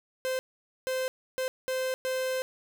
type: tone bursts at uneven times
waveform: 45% pulse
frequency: 518 Hz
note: C5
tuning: 17 cents flat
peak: -28 dBFS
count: 5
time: 0.25-0.39 / 0.87-1.08 / 1.38-1.48 / 1.68-1.94 / 2.05-2.42 s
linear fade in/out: 0 ms
effects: none